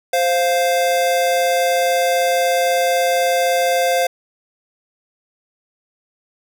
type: tone pair together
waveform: square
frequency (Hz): 522.8 / 699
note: C5 / F5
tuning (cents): -1 / +1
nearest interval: perfect fourth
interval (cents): 502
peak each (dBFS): -18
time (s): 0.13-4.07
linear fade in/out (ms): 5
effects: none